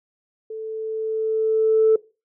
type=tone with level ramp; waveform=sine; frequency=440 Hz; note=A4; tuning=in tune; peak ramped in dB=-29 to -10 dBFS; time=0.5-1.96 s; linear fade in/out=5 ms; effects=noise-tail reverb RT60 0.3 s tail -21 dB re dry + tanh soft clip ceiling -8 dBFS